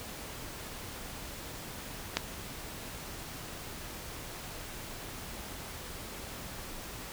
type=clicks; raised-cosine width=0.2 ms; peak=-9 / -28 dBFS; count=2; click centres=2.17 / 2.173 s; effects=pink hiss -43 dBFS RMS until 7.12 s

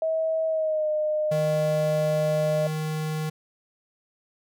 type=tone with pitch glide; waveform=sine; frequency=642 to 611.2 Hz; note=E5 to D#5; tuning=-46 to -31 cents; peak=-22 dBFS; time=0.02-2.67 s; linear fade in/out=2 ms; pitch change=-85 cents; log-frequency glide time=0.47-0.89 s
type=tone; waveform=square; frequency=155.56 Hz; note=D#3; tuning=in tune; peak=-27 dBFS; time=1.31-3.3 s; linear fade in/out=10 ms
effects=none

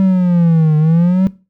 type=linear two-way sweep; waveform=triangle; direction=down then up; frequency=192.6 to 151.6 to 192.6 Hz; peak=-6 dBFS; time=0-1.27 s; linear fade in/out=0 ms; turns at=0.77 s; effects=noise-tail reverb RT60 0.3 s tail -19 dB re dry

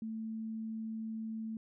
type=tone; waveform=sine; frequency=221.7 Hz; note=A3; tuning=13 cents sharp; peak=-37 dBFS; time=0.02-1.57 s; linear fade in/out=2 ms; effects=none

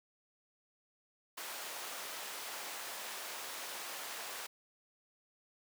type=high-pass noise; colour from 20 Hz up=pink; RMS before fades=-44 dBFS; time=1.37-4.47 s; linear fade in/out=10 ms; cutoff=680 Hz; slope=12 dB/octave; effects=none

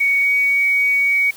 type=tone with pitch glide; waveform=sine; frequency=2236 to 2249 Hz; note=C#7 to C#7; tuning=+14 to +24 cents; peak=-13 dBFS; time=0-1.31 s; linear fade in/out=10 ms; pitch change=+10 cents; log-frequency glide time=0.2-0.27 s; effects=white hiss -41 dBFS RMS until 1.36 s

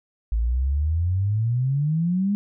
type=exponential sweep; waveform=sine; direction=up; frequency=53.5 to 207.7 Hz; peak=-19 dBFS; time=0.32-2.35 s; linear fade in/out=0 ms; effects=none

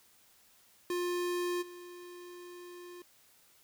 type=tone with level steps; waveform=square; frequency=353.6 Hz; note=F4; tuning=22 cents sharp; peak=-32 / -47 dBFS; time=0.9-3.02 s; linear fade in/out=2 ms; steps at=1.61 s; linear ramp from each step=20 ms; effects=white hiss -64 dBFS RMS until 3.63 s

